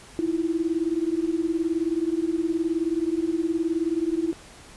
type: beating tone pair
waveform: sine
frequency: 320.6 / 339.6 Hz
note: E4 / F4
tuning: -48 / -48 cents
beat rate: 19 Hz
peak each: -25 dBFS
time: 0.19-4.33 s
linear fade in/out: 0 ms
effects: pink hiss -47 dBFS RMS until 4.76 s + resampled to 24000 Hz